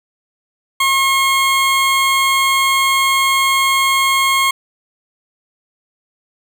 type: tone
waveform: 20% pulse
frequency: 1080 Hz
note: C#6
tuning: 45 cents flat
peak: -7 dBFS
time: 0.8-4.51 s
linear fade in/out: 5 ms
effects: none